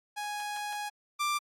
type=tone pair in turn; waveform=sawtooth; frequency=830.6 / 1181 Hz; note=G#5 / D6; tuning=0 / +9 cents; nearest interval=tritone; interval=609 cents; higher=second; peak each=-30 / -24 dBFS; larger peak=second; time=0.16-0.9 / 1.19-1.39 s; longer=first; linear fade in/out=20 ms; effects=low-pass 12000 Hz 12 dB/octave + AAC 64 kbps